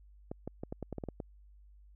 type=clicks; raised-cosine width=2 ms; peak=-25 dBFS; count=10; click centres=0.315 / 0.476 / 0.635 / 0.725 / 0.827 / 0.927 / 0.983 / 1.038 / 1.087 / 1.202 s; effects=added 50 Hz sine -55 dBFS peak until 1.95 s